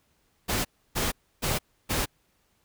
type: noise bursts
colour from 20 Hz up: pink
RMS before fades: -27 dBFS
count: 4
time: 0.48-2.06 s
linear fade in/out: 20 ms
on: 170 ms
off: 300 ms
effects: pink hiss -69 dBFS RMS until 2.64 s